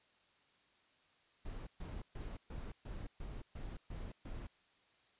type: noise bursts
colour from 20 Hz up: brown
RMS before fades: -45 dBFS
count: 9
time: 1.45-4.47 s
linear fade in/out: 5 ms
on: 220 ms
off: 130 ms
effects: white hiss -71 dBFS RMS until 5.19 s + resampled to 8000 Hz